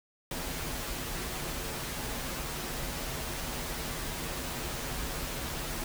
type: noise with comb filter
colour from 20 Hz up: pink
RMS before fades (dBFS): -36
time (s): 0.31-5.84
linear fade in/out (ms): 2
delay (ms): 10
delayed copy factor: -0.55
effects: none